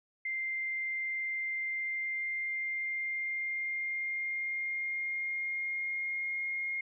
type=tone with pitch glide; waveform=sine; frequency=2093 to 2138 Hz; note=C7 to C7; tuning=0 to +37 cents; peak=-32 dBFS; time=0.25-6.81 s; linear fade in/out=5 ms; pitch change=+37 cents; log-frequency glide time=1.6-6.39 s; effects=none